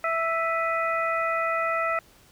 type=harmonic tone with a mistuned harmonic; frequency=659.3 Hz; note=E5; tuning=in tune; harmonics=1 / 2 / 3 / 4; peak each=-28 / -26 / -30 / -35 dBFS; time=0.04-1.99 s; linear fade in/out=2 ms; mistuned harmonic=4; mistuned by=-100 cents; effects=pink hiss -56 dBFS RMS until 2.31 s